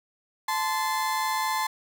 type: tone pair together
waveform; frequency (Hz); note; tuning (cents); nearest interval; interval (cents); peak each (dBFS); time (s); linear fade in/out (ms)
35% pulse; 871.2 / 1036; A5 / C6; -17 / -17; minor third; 300; -26 / -26; 0.48-1.67; 5
effects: none